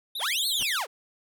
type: tone with vibrato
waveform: square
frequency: 3520 Hz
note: A7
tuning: in tune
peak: -31 dBFS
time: 0.15-0.79 s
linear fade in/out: 5 ms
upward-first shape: triangle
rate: 9.9 Hz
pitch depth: 230 cents each way
type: linear two-way sweep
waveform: sawtooth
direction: up then down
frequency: 358.9 to 4400 to 358.9 Hz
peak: -23 dBFS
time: 0.19-0.87 s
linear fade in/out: 50 ms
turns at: 0.47 s
type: noise with exponential growth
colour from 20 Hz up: pink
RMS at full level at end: -34 dBFS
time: 0.54-0.63 s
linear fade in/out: 2 ms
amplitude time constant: 18 ms
effects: none